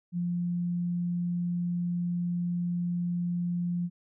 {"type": "tone", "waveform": "sine", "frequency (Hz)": 174.8, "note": "F3", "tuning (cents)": 2, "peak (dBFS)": -27, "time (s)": [0.12, 3.9], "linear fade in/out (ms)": 50, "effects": []}